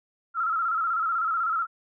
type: tone with vibrato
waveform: sine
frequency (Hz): 1330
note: E6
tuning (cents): +15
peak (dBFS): -23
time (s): 0.34-1.67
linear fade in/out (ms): 50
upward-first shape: square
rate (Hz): 16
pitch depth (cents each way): 61
effects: none